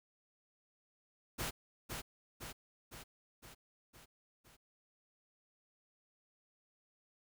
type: noise with echo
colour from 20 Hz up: pink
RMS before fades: -39 dBFS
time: 1.38-1.51 s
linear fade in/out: 20 ms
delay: 510 ms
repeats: 6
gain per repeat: -4 dB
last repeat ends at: 4.57 s
effects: none